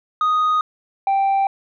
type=tone pair in turn; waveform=sine; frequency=1244.5 / 784 Hz; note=D#6 / G5; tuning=0 / 0 cents; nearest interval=minor sixth; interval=800 cents; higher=first; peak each=-12 dBFS; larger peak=neither; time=0.21-0.61 / 1.07-1.47 s; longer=neither; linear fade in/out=2 ms; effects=tanh soft clip ceiling -14 dBFS